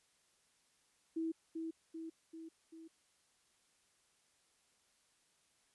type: tone with echo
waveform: sine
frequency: 325.3 Hz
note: E4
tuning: 23 cents flat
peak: -35 dBFS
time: 1.16-1.32 s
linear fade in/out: 10 ms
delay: 390 ms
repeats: 4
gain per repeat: -4 dB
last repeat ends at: 2.88 s
effects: white hiss -74 dBFS RMS until 5.74 s + resampled to 24000 Hz